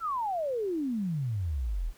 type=exponential sweep; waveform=sine; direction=down; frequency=1393 to 35.22 Hz; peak=-28 dBFS; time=0-1.93 s; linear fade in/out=50 ms; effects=pink hiss -59 dBFS RMS until 1.97 s